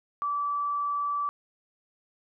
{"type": "tone", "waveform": "sine", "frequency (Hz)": 1157, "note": "D6", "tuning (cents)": -26, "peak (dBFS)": -26, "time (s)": [0.22, 1.29], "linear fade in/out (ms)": 0, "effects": []}